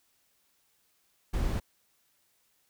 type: noise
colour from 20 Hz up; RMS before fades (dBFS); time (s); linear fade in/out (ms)
brown; -29; 1.33-1.6; 10
effects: white hiss -71 dBFS RMS until 2.69 s